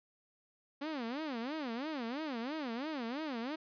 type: tone with vibrato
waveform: sawtooth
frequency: 268.5 Hz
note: C4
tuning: 45 cents sharp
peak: -33 dBFS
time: 0.81-3.56 s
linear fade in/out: 10 ms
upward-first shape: sine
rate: 3 Hz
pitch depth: 300 cents each way
effects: resampled to 11025 Hz